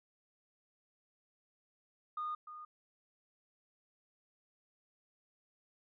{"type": "tone with echo", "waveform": "sine", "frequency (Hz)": 1226, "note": "D#6", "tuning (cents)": -26, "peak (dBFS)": -35, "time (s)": [2.17, 2.35], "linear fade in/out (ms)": 5, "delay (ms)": 300, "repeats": 1, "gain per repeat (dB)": -11, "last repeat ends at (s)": 2.65, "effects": ["tanh soft clip ceiling -32 dBFS"]}